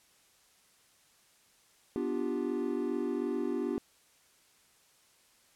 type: chord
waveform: triangle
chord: G dominant seventh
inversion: first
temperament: equal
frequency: 246.9 / 293.7 / 349.2 / 392 Hz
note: B3 / D4 / F4 / G4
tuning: 0 / 0 / 0 / 0 cents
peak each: -34 dBFS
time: 1.96-3.78 s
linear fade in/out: 0 ms
effects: white hiss -65 dBFS RMS until 5.55 s + low-pass 11000 Hz 12 dB/octave

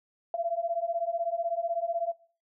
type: beating tone pair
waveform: sine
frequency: 669 / 685 Hz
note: E5 / F5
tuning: +25 / -34 cents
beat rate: 16 Hz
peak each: -31 / -31 dBFS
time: 0.34-2.12 s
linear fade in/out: 2 ms
effects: noise-tail reverb RT60 0.4 s tail -17 dB re dry

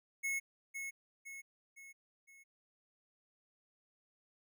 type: tone with echo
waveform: square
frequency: 2185 Hz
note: C#7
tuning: 26 cents flat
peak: -35 dBFS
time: 0.23-0.4 s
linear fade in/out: 20 ms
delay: 510 ms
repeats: 4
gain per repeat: -6 dB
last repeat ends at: 2.44 s
effects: none

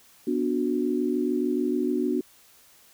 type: chord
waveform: sine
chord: B minor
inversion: none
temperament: equal with one note detuned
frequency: 246.9 / 293.7 / 366 Hz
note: B3 / D4 / F#4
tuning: 0 / 0 / -19 cents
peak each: -27 dBFS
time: 0.27-2.21 s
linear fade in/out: 5 ms
effects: white hiss -56 dBFS RMS until 2.93 s

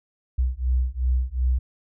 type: beating tone pair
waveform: sine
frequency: 61.74 / 64.44 Hz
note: B1 / C2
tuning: 0 / -26 cents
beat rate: 2.7 Hz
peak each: -23 dBFS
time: 0.38-1.59 s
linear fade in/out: 10 ms
effects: none

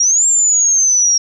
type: exponential two-way sweep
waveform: sine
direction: up then down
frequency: 5588 to 7459 to 5588 Hz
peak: -9 dBFS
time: 0-1.18 s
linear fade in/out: 5 ms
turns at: 0.26 s
effects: none

